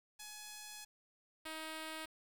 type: tone pair in turn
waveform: 5% pulse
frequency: 844 / 316.1 Hz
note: G#5 / D#4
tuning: +28 / +27 cents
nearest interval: octave + perfect fourth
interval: 1701 cents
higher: first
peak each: -36 / -32 dBFS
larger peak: second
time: 0.19-0.85 / 1.45-2.06 s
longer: first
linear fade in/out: 10 ms
effects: 10-bit